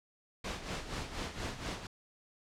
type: noise with tremolo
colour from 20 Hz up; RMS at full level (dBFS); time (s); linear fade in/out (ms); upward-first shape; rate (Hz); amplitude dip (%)
pink; -37; 0.44-1.87; 5; sine; 4.2; 65
effects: low-pass 6000 Hz 12 dB/octave